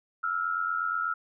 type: tone pair together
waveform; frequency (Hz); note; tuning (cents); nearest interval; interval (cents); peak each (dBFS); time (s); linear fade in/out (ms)
sine; 1320.7 / 1409; E6 / F6; +3 / +15; minor second; 112; -29 / -30; 0.23-1.14; 10
effects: none